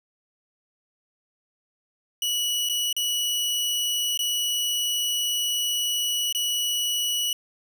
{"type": "tone with dropouts", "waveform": "sawtooth", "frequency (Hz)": 2937, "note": "F#7", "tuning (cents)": -13, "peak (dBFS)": -20, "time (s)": [2.22, 7.33], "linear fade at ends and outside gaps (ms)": 2, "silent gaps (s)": [[2.689, 2.696], [2.928, 2.965], [4.175, 4.191], [6.326, 6.348]], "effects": []}